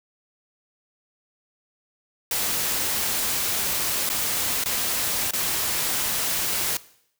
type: noise with dropouts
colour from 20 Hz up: white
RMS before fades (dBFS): -25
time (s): 2.31-6.77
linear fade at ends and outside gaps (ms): 2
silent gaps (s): 4.092-4.099 / 4.639-4.658 / 5.309-5.334
effects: noise-tail reverb RT60 0.7 s tail -19 dB re dry